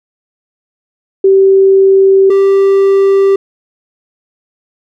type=tone pair in turn; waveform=sine / triangle; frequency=387.1 / 391.8 Hz; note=G4 / G4; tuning=-22 / -1 cents; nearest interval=unison; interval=21 cents; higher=second; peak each=-3 dBFS; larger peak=neither; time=1.24-2.3 / 2.3-3.36 s; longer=neither; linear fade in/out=5 ms; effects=none